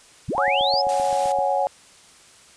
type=linear sweep; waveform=sine; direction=up; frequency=42.11 to 5300 Hz; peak=-22 dBFS; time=0.28-0.82 s; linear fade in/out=10 ms
type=click train; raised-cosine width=2 ms; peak=-25 dBFS; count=9; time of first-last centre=0.35-1.388 s; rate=7.71 Hz
type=chord; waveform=sine; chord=C# suspended fourth; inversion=none; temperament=equal; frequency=554.4 / 740 / 830.6 Hz; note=C#5 / F#5 / G#5; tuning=0 / 0 / 0 cents; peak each=-23 dBFS; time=0.38-1.67 s; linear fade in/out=0 ms
type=high-pass noise; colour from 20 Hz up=white; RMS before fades=-35 dBFS; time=0.89-1.32 s; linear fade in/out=0 ms; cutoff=100 Hz; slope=96 dB/octave
effects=white hiss -50 dBFS RMS until 2.56 s + resampled to 22050 Hz